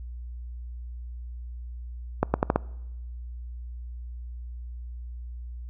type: accelerating click train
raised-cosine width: 1 ms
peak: -6 dBFS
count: 5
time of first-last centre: 2.23-2.56 s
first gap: 110 ms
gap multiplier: 0.81
effects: noise-tail reverb RT60 1.0 s tail -24 dB re dry + added 60 Hz sine -35 dBFS peak until 5.69 s